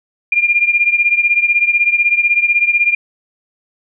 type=beating tone pair; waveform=sine; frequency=2400 / 2416 Hz; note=D7 / D7; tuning=+37 / +48 cents; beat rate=16 Hz; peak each=-12 / -15 dBFS; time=0.32-2.95 s; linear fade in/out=5 ms; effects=none